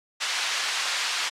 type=band-pass noise; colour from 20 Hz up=white; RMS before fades=-28 dBFS; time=0.2-1.3 s; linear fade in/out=20 ms; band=1100 to 4700 Hz; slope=12 dB/octave; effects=low-pass 9000 Hz 12 dB/octave + AAC 64 kbps